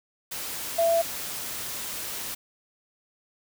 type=tone in noise; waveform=sine; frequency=669 Hz; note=E5; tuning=25 cents sharp; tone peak=-19 dBFS; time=0.78-1.02 s; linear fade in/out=10 ms; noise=white; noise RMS=-34 dBFS; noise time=0.31-2.35 s; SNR=+12 dB; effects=none